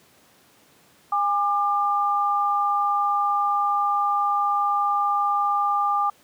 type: tone pair together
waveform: sine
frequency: 815.4 / 1195 Hz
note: G#5 / D6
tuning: -32 / +30 cents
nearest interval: perfect fifth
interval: 662 cents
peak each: -23 / -21 dBFS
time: 1.12-6.1 s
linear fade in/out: 5 ms
effects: pink hiss -56 dBFS RMS until 6.23 s + high-pass 150 Hz 12 dB/octave